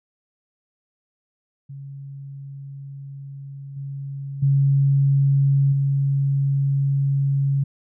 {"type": "tone with level steps", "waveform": "sine", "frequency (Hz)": 138.5, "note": "C#3", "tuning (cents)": -1, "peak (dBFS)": [-33, -28, -14, -17], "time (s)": [1.69, 7.64], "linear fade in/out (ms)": 10, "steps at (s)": [3.76, 4.42, 5.72], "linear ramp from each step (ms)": 10, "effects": []}